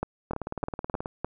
two click trains, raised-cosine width 1 ms, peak -18 / -14 dBFS, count 15 / 5, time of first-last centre 0.31-1.059 / 0.03-1.246 s, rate 18.7 / 3.29 Hz, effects none

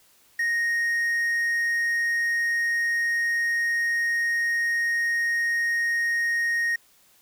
triangle tone with quantisation, 1864.7 Hz, A#6, in tune, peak -20 dBFS, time 0.39-6.76 s, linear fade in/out 5 ms, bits 8, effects white hiss -59 dBFS RMS until 7.21 s

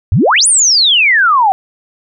sine exponential two-way sweep, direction up then down, 77.78 to 9800 to 743 Hz, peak -6 dBFS, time 0.12-1.52 s, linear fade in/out 0 ms, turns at 0.47 s, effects none

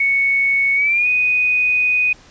sine tone with pitch glide, 2217 to 2488 Hz, C#7 to D#7, 0 to -1 cents, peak -13 dBFS, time 0-2.13 s, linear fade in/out 5 ms, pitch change +199 cents, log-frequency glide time 0.75-1.08 s, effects pink hiss -46 dBFS RMS until 2.3 s + resampled to 16000 Hz

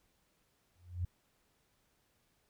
sine tone with exponential growth, 88.5 Hz, F2, 23 cents sharp, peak -30 dBFS, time 0.75-1.05 s, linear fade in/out 5 ms, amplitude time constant 64 ms, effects pink hiss -75 dBFS RMS until 2.49 s

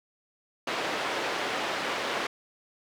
pink band-pass noise, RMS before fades -31 dBFS, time 0.67-2.27 s, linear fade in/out 5 ms, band 420 to 3400 Hz, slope 12 dB/octave, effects none

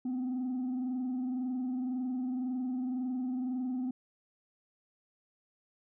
sine tone with frequency modulation, 254 Hz, B3, 49 cents sharp, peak -29 dBFS, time 0.05-3.91 s, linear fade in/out 5 ms, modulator 21.9 Hz, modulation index 0.37, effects tanh soft clip ceiling -30 dBFS

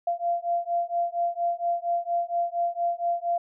sine beating tone pair, 688 / 692.3 Hz, F5 / F5, -26 / -15 cents, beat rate 4.3 Hz, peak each -27 dBFS, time 0.07-3.38 s, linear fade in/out 5 ms, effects none

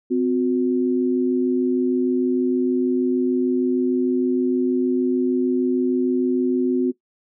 sine tone pair together, 256.6 / 363.1 Hz, C4 / F#4, -34 / -33 cents, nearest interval tritone, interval 601 cents, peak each -19 / -20 dBFS, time 0.1-6.92 s, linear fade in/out 20 ms, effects noise-tail reverb RT60 0.1 s tail -17 dB re dry

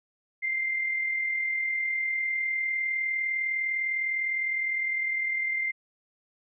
sine tone with amplitude modulation, 2094 Hz, C7, 1 cent sharp, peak -24 dBFS, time 0.42-5.72 s, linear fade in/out 20 ms, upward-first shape sine, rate 39.8 Hz, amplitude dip 40%, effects none

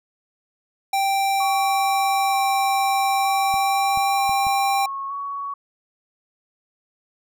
square tone with pitch glide, 784 to 790.8 Hz, G5 to G5, 0 to +15 cents, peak -19 dBFS, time 0.93-4.86 s, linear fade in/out 5 ms, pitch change +15 cents, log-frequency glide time 3.49-4.18 s
sine tone with vibrato, 1108.7 Hz, C#6, in tune, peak -26 dBFS, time 1.4-5.54 s, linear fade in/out 5 ms, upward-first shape square, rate 0.54 Hz, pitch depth 19 cents each way
clicks, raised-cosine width 5 ms, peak -25 dBFS, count 4, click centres 3.541 / 3.974 / 4.294 / 4.468 s
effects none

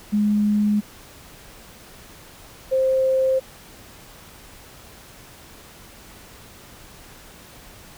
sine tone pair in turn, 208.6 / 525.6 Hz, G#3 / C5, +8 / +8 cents, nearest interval octave + major third, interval 1600 cents, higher second, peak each -16 / -16 dBFS, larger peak neither, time 0.12-0.81 / 2.71-3.4 s, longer neither, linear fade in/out 20 ms, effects pink hiss -45 dBFS RMS until 7.97 s

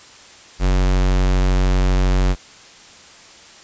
square tone, 46.36 Hz, F#1, 4 cents sharp, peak -14 dBFS, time 0.59-2.36 s, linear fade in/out 50 ms, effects white hiss -43 dBFS RMS until 3.63 s + resampled to 16000 Hz

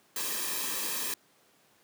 white noise with comb filter, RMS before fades -33 dBFS, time 0.16-1.14 s, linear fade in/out 2 ms, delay 1.4 ms, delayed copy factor -0.7, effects pink hiss -64 dBFS RMS until 1.83 s + high-pass 200 Hz 12 dB/octave

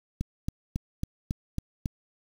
click train, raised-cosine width 5 ms, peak -16 dBFS, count 7, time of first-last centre 0.21-1.858 s, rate 3.64 Hz, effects 7-bit

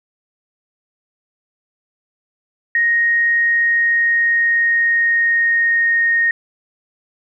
sine tone with pitch glide, 1869 to 1855 Hz, A#6 to A#6, +4 to -9 cents, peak -12 dBFS, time 2.75-6.31 s, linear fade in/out 2 ms, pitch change -13 cents, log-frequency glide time 3.34-6.13 s, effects none

